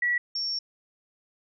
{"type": "tone pair in turn", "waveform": "sine", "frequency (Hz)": [1938, 5481], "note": ["B6", "F8"], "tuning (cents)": [-33, -33], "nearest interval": "octave + tritone", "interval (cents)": 1800, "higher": "second", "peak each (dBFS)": [-22, -27], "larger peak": "first", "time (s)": [[0.02, 0.18], [0.35, 0.59]], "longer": "second", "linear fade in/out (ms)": 5, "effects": []}